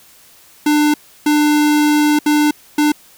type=tone bursts at uneven times; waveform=square; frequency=298.4 Hz; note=D4; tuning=28 cents sharp; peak=-11 dBFS; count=4; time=0.66-0.94 / 1.26-2.19 / 2.26-2.51 / 2.78-2.92 s; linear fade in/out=5 ms; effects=white hiss -46 dBFS RMS until 3.17 s